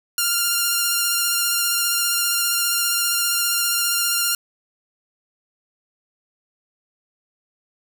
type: tone with vibrato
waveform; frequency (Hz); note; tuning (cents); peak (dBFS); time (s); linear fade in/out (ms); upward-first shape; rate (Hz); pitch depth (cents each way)
5% pulse; 1396.9; F6; 0; -7; 0.18-4.35; 2; square; 15; 13
effects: none